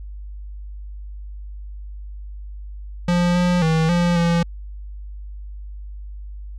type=tone with pitch steps; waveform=square; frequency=175.5 / 177.6 / 160.4 / 174.1 / 170.2 Hz; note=F3 / F3 / E3 / F3 / F3; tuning=+9 / +29 / -47 / -5 / -44 cents; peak=-16 dBFS; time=3.08-4.43 s; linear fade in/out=5 ms; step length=270 ms; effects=added 50 Hz sine -31 dBFS peak until 6.58 s + low-pass 6000 Hz 12 dB/octave